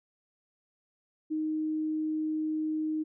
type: tone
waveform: sine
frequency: 311.1 Hz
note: D#4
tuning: in tune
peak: -28 dBFS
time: 1.3-3.04 s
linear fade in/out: 20 ms
effects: none